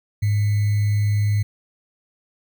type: tone with sample-and-hold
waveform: sine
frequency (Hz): 103.83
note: G#2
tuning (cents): 0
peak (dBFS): -16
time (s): 0.22-1.43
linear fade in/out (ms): 10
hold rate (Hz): 2100
effects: none